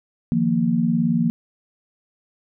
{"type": "chord", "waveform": "sine", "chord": "Eb suspended second", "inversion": "none", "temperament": "equal", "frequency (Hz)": [155.56, 174.61, 233.1], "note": ["Eb3", "F3", "Bb3"], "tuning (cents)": [0, 0, 0], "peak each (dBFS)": [-25, -21, -19], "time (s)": [0.32, 1.3], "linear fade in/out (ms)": 0, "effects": []}